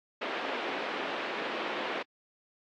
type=band-pass noise; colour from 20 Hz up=pink; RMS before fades=-35 dBFS; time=0.21-2.03 s; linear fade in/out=10 ms; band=300 to 3200 Hz; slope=24 dB/octave; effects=AAC 64 kbps